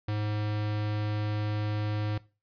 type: tone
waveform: square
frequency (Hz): 105.5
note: G#2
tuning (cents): +28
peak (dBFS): -29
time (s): 0.08-2.18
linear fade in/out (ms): 5
effects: noise-tail reverb RT60 0.3 s tail -19 dB re dry + resampled to 11025 Hz